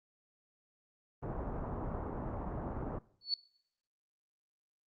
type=low-pass noise; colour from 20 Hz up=pink; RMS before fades=-39 dBFS; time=1.22-2.99 s; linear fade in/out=10 ms; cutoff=1100 Hz; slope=24 dB/octave
type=tone with exponential growth; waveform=sine; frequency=4435 Hz; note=C#8; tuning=in tune; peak=-26 dBFS; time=3.21-3.34 s; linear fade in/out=2 ms; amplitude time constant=28 ms
effects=noise-tail reverb RT60 0.7 s tail -22 dB re dry + Opus 32 kbps